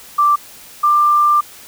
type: tone pair in turn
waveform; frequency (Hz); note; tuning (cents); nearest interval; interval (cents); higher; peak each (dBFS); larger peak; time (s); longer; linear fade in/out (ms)
sine; 1174.7 / 1187.7; D6 / D6; 0 / +19; unison; 19; second; -9; neither; 0.18-0.36 / 0.83-1.41; second; 10
effects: white hiss -39 dBFS RMS until 1.67 s